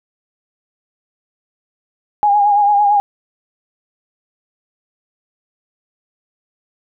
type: tone with vibrato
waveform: sine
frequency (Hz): 820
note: G#5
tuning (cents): -22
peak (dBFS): -9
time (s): 2.23-3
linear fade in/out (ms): 0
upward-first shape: sine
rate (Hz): 8.9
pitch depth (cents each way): 40
effects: none